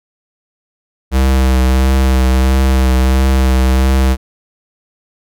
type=tone with vibrato; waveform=square; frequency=65.2 Hz; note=C2; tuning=5 cents flat; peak=-9 dBFS; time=1.11-4.17 s; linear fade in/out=50 ms; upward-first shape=triangle; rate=1.5 Hz; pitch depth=27 cents each way; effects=none